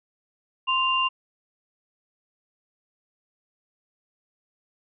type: tone pair together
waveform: sine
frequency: 1045.1 / 2790 Hz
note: C6 / F7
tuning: -2 / -2 cents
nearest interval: octave + perfect fourth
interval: 1700 cents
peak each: -23 / -23 dBFS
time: 0.67-1.09 s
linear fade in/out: 20 ms
effects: none